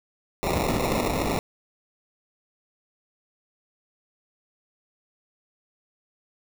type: noise with sample-and-hold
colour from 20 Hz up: white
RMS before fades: -25 dBFS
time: 0.43-1.39 s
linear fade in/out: 0 ms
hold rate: 1575 Hz
effects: none